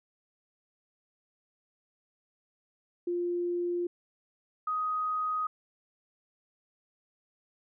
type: tone pair in turn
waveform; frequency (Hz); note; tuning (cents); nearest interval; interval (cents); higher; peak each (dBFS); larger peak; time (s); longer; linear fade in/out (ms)
sine; 350 / 1251.9; F4 / D#6; +4 / +10; octave + minor seventh; 2206; second; -28; neither; 3.07-3.87 / 4.67-5.47; neither; 5
effects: none